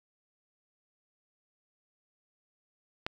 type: click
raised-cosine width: 0.3 ms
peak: -16 dBFS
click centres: 3.065 s
effects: 8-bit